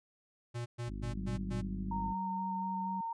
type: tone bursts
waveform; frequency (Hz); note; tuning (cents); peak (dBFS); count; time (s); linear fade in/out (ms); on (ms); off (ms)
square; 119.4; A#2; +42; -37; 5; 0.54-1.62; 20; 120; 120
type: harmonic tone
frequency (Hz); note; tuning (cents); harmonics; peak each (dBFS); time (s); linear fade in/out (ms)
50.7; G#1; -41; 1 / 2 / 3 / 4 / 5 / 6 / 7; -40 / -46 / -50 / -47 / -49 / -52 / -56; 0.86-2.15; 50
type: tone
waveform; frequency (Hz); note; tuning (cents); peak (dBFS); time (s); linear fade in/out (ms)
sine; 190.1; F#3; +47; -38; 1.17-3.01; 5
type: tone with vibrato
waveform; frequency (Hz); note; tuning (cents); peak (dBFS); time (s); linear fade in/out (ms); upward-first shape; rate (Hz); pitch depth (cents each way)
sine; 920; A#5; -23; -35; 1.91-3.13; 5; square; 4.2; 11
effects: resampled to 22050 Hz